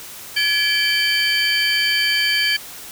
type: tone cluster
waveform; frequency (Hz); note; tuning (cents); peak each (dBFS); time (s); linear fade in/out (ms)
triangle; 1694 / 2328 / 3107 / 4593; G#6 / D7 / G7 / D8; +34 / -16 / -16 / -39; -20; 0.36-2.57; 10
effects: white hiss -36 dBFS RMS until 2.91 s